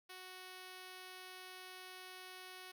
5% pulse tone, 370 Hz, F#4, in tune, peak -39 dBFS, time 0.09-2.72 s, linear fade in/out 10 ms, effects none

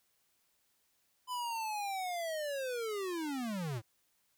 square linear sweep, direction down, 1013 to 103.4 Hz, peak -36 dBFS, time 1.27-3.82 s, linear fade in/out 50 ms, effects white hiss -75 dBFS RMS until 4.37 s

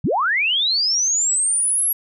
sine linear sweep, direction up, 92.5 to 11460 Hz, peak -16 dBFS, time 0.04-1.93 s, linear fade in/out 5 ms, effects none

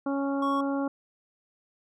harmonic tone, 277.2 Hz, C#4, in tune, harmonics 1 / 2 / 3 / 4 / 5, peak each -27 / -33 / -37 / -39 / -41 dBFS, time 0.06-0.88 s, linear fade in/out 5 ms
triangle tone, 1108.7 Hz, C#6, in tune, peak -26 dBFS, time 0.42-0.61 s, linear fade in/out 5 ms
effects none

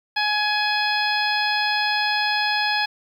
harmonic tone, 840 Hz, G#5, 19 cents sharp, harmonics 1 / 2 / 3 / 4 / 5 / 6, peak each -24 / -24 / -27 / -29 / -29 / -29 dBFS, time 0.16-2.86 s, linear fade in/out 10 ms, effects 8-bit

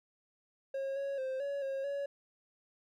triangle tone with pitch steps, 542 / 554 / 524 / 563 / 541 / 563 Hz, C#5 / C#5 / C5 / C#5 / C#5 / C#5, -39 / -1 / +2 / +27 / -42 / +27 cents, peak -32 dBFS, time 0.74-2.06 s, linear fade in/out 5 ms, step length 220 ms, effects none

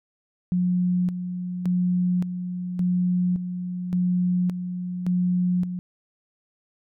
sine tone with tremolo, 179.7 Hz, F3, 50 cents sharp, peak -19 dBFS, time 0.52-5.79 s, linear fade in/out 0 ms, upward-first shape square, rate 0.88 Hz, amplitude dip 60%, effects none

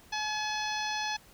harmonic tone, 852 Hz, G#5, 44 cents sharp, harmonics 1 / 2 / 3 / 4 / 5 / 6 / 7, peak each -34 / -37 / -39 / -40 / -41 / -42 / -42 dBFS, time 0.12-1.17 s, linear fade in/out 10 ms, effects pink hiss -57 dBFS RMS until 1.33 s

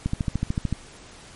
click train, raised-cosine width 5 ms, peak -11 dBFS, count 10, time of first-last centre 0.06-0.727 s, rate 13.5 Hz, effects pink hiss -46 dBFS RMS until 1.35 s + MP3 48 kbps

